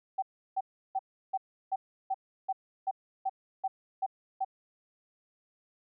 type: tone bursts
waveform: sine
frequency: 768 Hz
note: G5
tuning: 36 cents flat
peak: -27 dBFS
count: 12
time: 0.18-4.448 s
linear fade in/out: 10 ms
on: 44 ms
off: 340 ms
effects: none